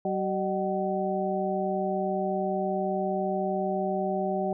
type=harmonic tone with a mistuned harmonic; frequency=189.8 Hz; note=F#3; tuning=44 cents sharp; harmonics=1 / 2 / 3 / 4; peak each=-31 / -31 / -31 / -31 dBFS; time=0.05-4.53 s; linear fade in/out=2 ms; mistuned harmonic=3; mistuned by=+110 cents; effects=none